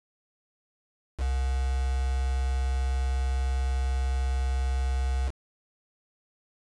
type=tone with quantisation; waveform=sine; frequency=65.41 Hz; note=C2; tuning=in tune; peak=-24 dBFS; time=1.17-5.32 s; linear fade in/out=50 ms; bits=6; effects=resampled to 22050 Hz